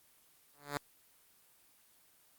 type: tone with exponential growth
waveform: 5% pulse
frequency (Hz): 144.1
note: D3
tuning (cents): -33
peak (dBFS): -21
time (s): 0.54-0.77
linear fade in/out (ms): 0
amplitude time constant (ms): 50
effects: white hiss -66 dBFS RMS until 2.38 s + Opus 24 kbps